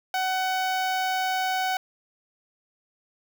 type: tone with notch filter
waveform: sawtooth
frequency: 750 Hz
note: F#5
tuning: 23 cents sharp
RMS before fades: -26 dBFS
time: 0.14-1.77 s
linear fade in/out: 2 ms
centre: 9100 Hz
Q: 1
effects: 8-bit